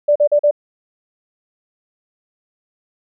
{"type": "tone bursts", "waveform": "sine", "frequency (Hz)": 587.3, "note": "D5", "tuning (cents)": 0, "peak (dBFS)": -9, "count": 4, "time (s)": [0.08, 0.511], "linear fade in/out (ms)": 10, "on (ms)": 77, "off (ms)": 41, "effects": []}